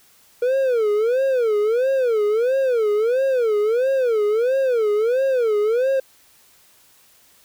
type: tone with vibrato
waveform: triangle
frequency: 473.3 Hz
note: A#4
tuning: 26 cents sharp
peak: -14 dBFS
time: 0.42-6 s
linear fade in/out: 5 ms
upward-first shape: sine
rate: 1.5 Hz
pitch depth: 230 cents each way
effects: white hiss -54 dBFS RMS until 7.44 s